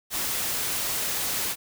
white noise, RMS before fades -28 dBFS, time 0.1-1.56 s, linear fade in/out 50 ms, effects none

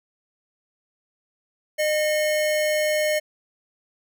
square tone pair together, 610 / 2176 Hz, D#5 / C#7, -34 / -33 cents, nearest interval octave + minor seventh, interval 2201 cents, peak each -21 / -30 dBFS, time 1.78-3.2 s, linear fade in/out 20 ms, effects none

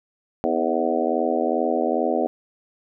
harmonic tone with a mistuned harmonic, 82.41 Hz, E2, in tune, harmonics 3 / 4 / 5 / 6 / 7 / 8 / 9, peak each -27 / -27 / -27 / -27 / -27 / -27 / -27 dBFS, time 0.44-2.27 s, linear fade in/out 0 ms, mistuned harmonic 4, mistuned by -50 cents, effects none

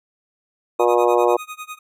harmonic tone, 120 Hz, B2, 49 cents flat, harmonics 3 / 4 / 5 / 6 / 7 / 8 / 9, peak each -19 / -18 / -21 / -23 / -24 / -25 / -25 dBFS, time 0.79-1.37 s, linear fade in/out 10 ms
25% pulse tone with tremolo, 1244.5 Hz, D#6, in tune, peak -25 dBFS, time 0.79-1.79 s, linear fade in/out 10 ms, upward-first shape sine, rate 10 Hz, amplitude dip 95%
effects none

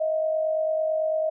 sine tone pair together, 630 / 679 Hz, D#5 / F5, +21 / -49 cents, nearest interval minor second, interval 130 cents, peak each -22 / -33 dBFS, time 0-1.3 s, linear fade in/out 10 ms, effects none

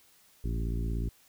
harmonic tone with a mistuned harmonic, 56.7 Hz, A#1, 47 cents flat, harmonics 1 / 2 / 3 / 4 / 5 / 6 / 7, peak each -30 / -36 / -40 / -42 / -44 / -46 / -47 dBFS, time 0.44-1.09 s, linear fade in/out 5 ms, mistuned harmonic 1, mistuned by -120 cents, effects white hiss -62 dBFS RMS until 1.28 s

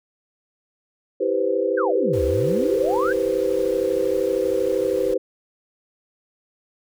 sine chord, C major seventh, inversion first, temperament just, 327 / 392.4 / 490.5 / 523.3 Hz, E4 / G4 / B4 / C5, -14 / +2 / -12 / 0 cents, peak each -28 / -23 / -23 / -24 dBFS, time 1.2-5.18 s, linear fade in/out 10 ms
sine exponential two-way sweep, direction down then up, 1667 to 65.41 to 1667 Hz, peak -23 dBFS, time 1.77-3.13 s, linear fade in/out 10 ms, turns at 2.24 s
pink noise, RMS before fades -41 dBFS, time 2.13-5.14 s, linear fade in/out 5 ms
effects none

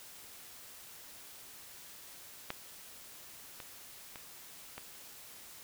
clicks, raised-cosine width 0.3 ms, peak -20 / -28 / -29 / -26 dBFS, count 4, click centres 2.504 / 3.602 / 4.158 / 4.78 s, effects white hiss -52 dBFS RMS until 5.63 s

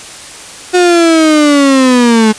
35% pulse linear sweep, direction down, 363.3 to 213.2 Hz, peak -3 dBFS, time 0.73-2.33 s, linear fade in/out 20 ms, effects white hiss -29 dBFS RMS until 2.38 s + resampled to 22050 Hz

